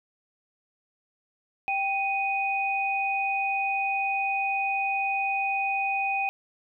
sine tone pair together, 784 / 2489 Hz, G5 / D#7, 0 / 0 cents, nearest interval octave + minor sixth, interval 2000 cents, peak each -27 dBFS, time 1.68-6.29 s, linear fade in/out 0 ms, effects none

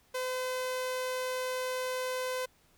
sawtooth tone, 510 Hz, C5, 44 cents flat, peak -28 dBFS, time 0.14-2.46 s, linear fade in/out 10 ms, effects pink hiss -66 dBFS RMS until 2.77 s

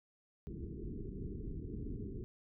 pink low-pass noise, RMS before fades -43 dBFS, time 0.47-2.24 s, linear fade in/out 0 ms, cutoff 430 Hz, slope 96 dB/octave, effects none

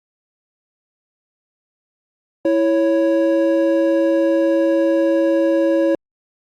triangle tone pair together, 330 / 553.6 Hz, E4 / C#5, +2 / -2 cents, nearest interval major sixth, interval 896 cents, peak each -14 dBFS, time 2.45-5.95 s, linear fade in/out 2 ms, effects Opus 48 kbps

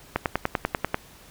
click train, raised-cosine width 0.5 ms, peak -7 dBFS, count 9, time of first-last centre 0.16-0.944 s, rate 10.2 Hz, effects pink hiss -50 dBFS RMS until 1.3 s

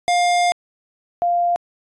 square / sine tone pair in turn, 706 / 697.5 Hz, F5 / F5, +19 / -2 cents, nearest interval unison, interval 21 cents, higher first, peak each -15 dBFS, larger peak neither, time 0.08-0.52 / 1.22-1.56 s, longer first, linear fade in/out 0 ms, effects resampled to 22050 Hz

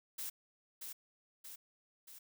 blue noise with echo, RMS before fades -42 dBFS, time 0.18-0.3 s, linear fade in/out 10 ms, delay 630 ms, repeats 3, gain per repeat -4 dB, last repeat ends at 2.19 s, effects none

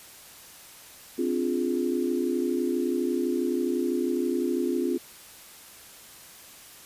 sine chord, D half-diminished seventh, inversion third, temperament equal, 261.6 / 293.7 / 349.2 / 415.3 Hz, C4 / D4 / F4 / Ab4, 0 / 0 / 0 / 0 cents, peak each -28 / -33 / -27 / -33 dBFS, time 1.18-4.98 s, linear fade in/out 10 ms, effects white hiss -48 dBFS RMS until 6.85 s + resampled to 32000 Hz

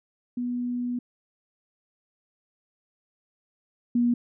sine tone pair in turn, 244.7 / 240.1 Hz, B3 / B3, -16 / -49 cents, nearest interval unison, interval 33 cents, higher first, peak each -26 / -19 dBFS, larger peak second, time 0.37-0.99 / 3.95-4.14 s, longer first, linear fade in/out 5 ms, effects none

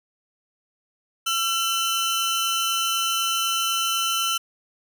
sawtooth tone pair together, 1352 / 3032 Hz, E6 / F#7, +43 / +42 cents, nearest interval octave + major second, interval 1399 cents, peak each -21 dBFS, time 1.26-4.38 s, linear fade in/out 10 ms, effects none

